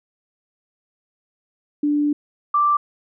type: tone pair in turn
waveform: sine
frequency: 293.7 / 1174.8 Hz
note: D4 / D6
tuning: 0 / 0 cents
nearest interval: 2 octaves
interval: 2400 cents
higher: second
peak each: -16 / -14 dBFS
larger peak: second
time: 1.83-2.13 / 2.54-2.77 s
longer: first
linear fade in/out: 5 ms
effects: none